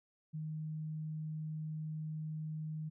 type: tone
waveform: sine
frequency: 155.56 Hz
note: D#3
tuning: in tune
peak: -38 dBFS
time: 0.33-2.9 s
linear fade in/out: 20 ms
effects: none